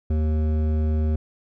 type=tone with hard clipping; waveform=sine; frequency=77.4 Hz; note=D#2; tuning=9 cents flat; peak=-21 dBFS; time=0.1-1.16 s; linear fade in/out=5 ms; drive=12 dB; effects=none